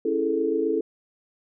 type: chord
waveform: sine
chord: A major seventh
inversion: first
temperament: just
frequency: 275 / 330 / 412.5 / 440 Hz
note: C#4 / E4 / G#4 / A4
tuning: -14 / +2 / -12 / 0 cents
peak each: -30 / -26 / -30 / -24 dBFS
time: 0.05-0.81 s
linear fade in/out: 5 ms
effects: none